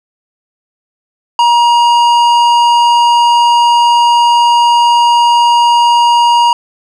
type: tone with tanh clipping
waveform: sine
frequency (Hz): 949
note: A#5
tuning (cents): +31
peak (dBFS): -7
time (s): 1.39-6.53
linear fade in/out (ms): 2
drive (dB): 13
effects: none